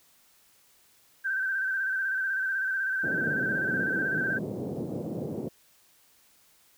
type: tone with vibrato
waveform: sine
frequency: 1556 Hz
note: G6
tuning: 13 cents flat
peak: -26 dBFS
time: 1.24-4.39 s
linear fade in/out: 20 ms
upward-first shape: square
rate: 16 Hz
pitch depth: 36 cents each way
type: band-pass noise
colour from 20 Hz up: pink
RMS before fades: -34 dBFS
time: 3.03-5.49 s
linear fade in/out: 10 ms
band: 140 to 520 Hz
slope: 24 dB/octave
effects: white hiss -62 dBFS RMS until 6.77 s